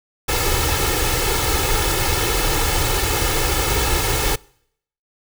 pink noise with comb filter, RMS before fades -19 dBFS, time 0.28-4.36 s, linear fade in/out 10 ms, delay 2.3 ms, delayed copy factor +0.75, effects noise-tail reverb RT60 0.7 s tail -25 dB re dry

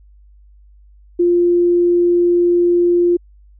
sine tone, 349.2 Hz, F4, in tune, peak -10 dBFS, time 1.19-3.17 s, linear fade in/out 10 ms, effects added 50 Hz sine -43 dBFS peak until 3.59 s

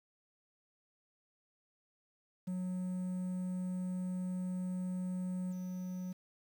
triangle tone with level steps, 182.9 Hz, F#3, 20 cents flat, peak -33 / -36 dBFS, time 2.47-6.13 s, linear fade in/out 10 ms, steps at 5.51 s, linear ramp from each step 20 ms, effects 10-bit

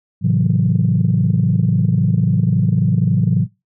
sine chord, F# half-diminished seventh, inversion first, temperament equal with one note detuned, 110 / 133.79 / 164.81 / 185 Hz, A2 / C3 / E3 / F#3, 0 / +39 / 0 / 0 cents, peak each -17 dBFS, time 0.21-3.47 s, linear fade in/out 50 ms, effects noise-tail reverb RT60 0.2 s tail -18 dB re dry + tanh soft clip ceiling -4 dBFS

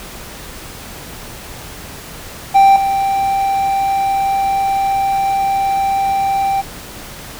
triangle tone with level steps, 784 Hz, G5, in tune, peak -3 / -11 dBFS, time 2.54-6.62 s, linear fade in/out 20 ms, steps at 2.76 s, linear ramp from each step 2 ms, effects pink hiss -32 dBFS RMS until 7.39 s

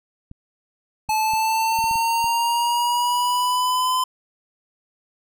clicks, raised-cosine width 5 ms, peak -26 dBFS, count 8, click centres 0.314 / 1.09 / 1.336 / 1.789 / 1.841 / 1.912 / 1.956 / 2.243 s
square linear sweep, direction up, 864 to 1023 Hz, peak -19 dBFS, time 1.09-4.04 s, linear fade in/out 5 ms
effects none

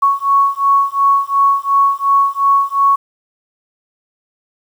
sine beating tone pair, 1108.7 / 1111.5 Hz, C#6 / C#6, 0 / +4 cents, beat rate 2.8 Hz, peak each -13 dBFS, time 0.02-2.96 s, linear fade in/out 10 ms, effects 7-bit

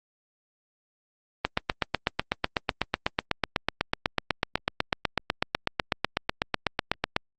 click train, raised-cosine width 0.3 ms, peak -6 dBFS, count 47, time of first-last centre 1.45-7.164 s, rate 8.05 Hz, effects Opus 32 kbps

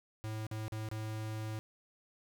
square tone with dropouts, 109 Hz, A2, 16 cents flat, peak -38 dBFS, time 0.24-1.59 s, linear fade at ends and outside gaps 0 ms, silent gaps 0.467-0.513 / 0.681-0.722 / 0.888-0.914 s, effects none

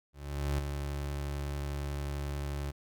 30% pulse tone with ADSR envelope, 71.2 Hz, C#2, 47 cents sharp, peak -25 dBFS, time 0.13-2.72 s, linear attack 460 ms, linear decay 4 ms, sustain -6 dB, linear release 22 ms, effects none

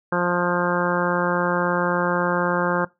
harmonic tone, 176.3 Hz, F3, 17 cents sharp, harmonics 1 / 2 / 3 / 4 / 5 / 6 / 7 / 8 / 9, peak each -25 / -27 / -25 / -34 / -28 / -28 / -30 / -29 / -29 dBFS, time 0.12-2.85 s, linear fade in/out 5 ms, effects noise-tail reverb RT60 0.2 s tail -20 dB re dry

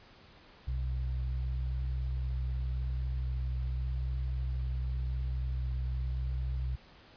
sine tone pair together, 63.38 / 127.2 Hz, B1 / C3, +46 / -48 cents, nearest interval octave, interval 1206 cents, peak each -31 / -39 dBFS, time 0.67-6.76 s, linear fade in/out 10 ms, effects pink hiss -57 dBFS RMS until 7.16 s + resampled to 11025 Hz

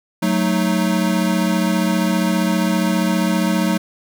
square chord, D# diminished, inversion first, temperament equal, 185 / 220 / 311.1 Hz, F#3 / A3 / D#4, 0 / 0 / 0 cents, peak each -19 / -21 / -23 dBFS, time 0.22-3.78 s, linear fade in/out 10 ms, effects none

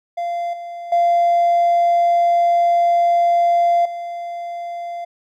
triangle tone with level steps, 691 Hz, F5, 19 cents flat, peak -18 / -26 / -9 / -23 dBFS, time 0.17-5.05 s, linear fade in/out 10 ms, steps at 0.53 / 0.92 / 3.85 s, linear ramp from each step 5 ms, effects tanh soft clip ceiling -8 dBFS

